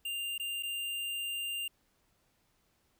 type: tone with dropouts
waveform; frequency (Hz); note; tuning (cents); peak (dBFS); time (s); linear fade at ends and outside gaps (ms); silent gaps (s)
square; 2794; F7; 0; -35; 0.05-1.68; 5; 0.38-0.397 / 0.626-0.632
effects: pink hiss -73 dBFS RMS until 2.99 s